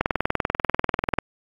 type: click train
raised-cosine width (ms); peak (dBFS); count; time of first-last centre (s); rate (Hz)
0.5; -5; 25; 0.01-1.186; 20.4
effects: AAC 32 kbps